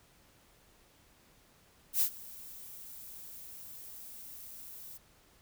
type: noise with ADSR envelope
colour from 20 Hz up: violet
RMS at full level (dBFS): -26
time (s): 1.93-4.98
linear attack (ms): 82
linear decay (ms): 82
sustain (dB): -22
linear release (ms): 15
effects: pink hiss -64 dBFS RMS until 5.41 s